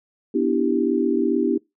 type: chord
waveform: sine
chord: E minor seventh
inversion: second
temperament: equal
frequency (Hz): 246.9 / 293.7 / 329.6 / 392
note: B3 / D4 / E4 / G4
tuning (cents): 0 / 0 / 0 / 0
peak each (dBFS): -23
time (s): 0.34-1.58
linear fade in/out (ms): 10
effects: noise-tail reverb RT60 0.2 s tail -24 dB re dry